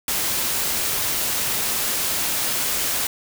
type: noise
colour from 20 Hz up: white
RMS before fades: -23 dBFS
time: 0.08-3.07 s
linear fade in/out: 2 ms
effects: none